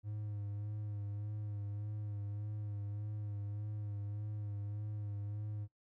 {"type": "tone with vibrato", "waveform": "triangle", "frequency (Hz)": 103.83, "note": "G#2", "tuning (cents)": 0, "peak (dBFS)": -37, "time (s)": [0.03, 5.68], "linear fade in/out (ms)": 50, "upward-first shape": "sine", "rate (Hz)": 1.7, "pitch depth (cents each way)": 33, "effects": ["noise-tail reverb RT60 0.1 s tail -18 dB re dry"]}